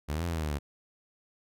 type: exponential two-way sweep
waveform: sawtooth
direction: up then down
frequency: 69.9 to 87.31 to 69.9 Hz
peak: -26 dBFS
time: 0.08-0.59 s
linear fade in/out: 20 ms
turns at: 0.25 s
effects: none